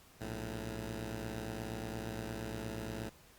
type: tone pair together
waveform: 10% pulse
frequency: 59.27 / 110 Hz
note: A#1 / A2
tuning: +29 / 0 cents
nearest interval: major seventh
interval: 1071 cents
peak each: -35 / -33 dBFS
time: 0.2-3.1 s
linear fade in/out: 20 ms
effects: pink hiss -61 dBFS RMS until 3.38 s + Opus 48 kbps